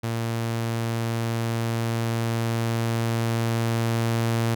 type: tone with level ramp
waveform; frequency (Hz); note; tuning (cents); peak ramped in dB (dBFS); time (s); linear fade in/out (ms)
sawtooth; 115.1; A#2; -22; -21 to -17; 0.03-4.55; 10
effects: none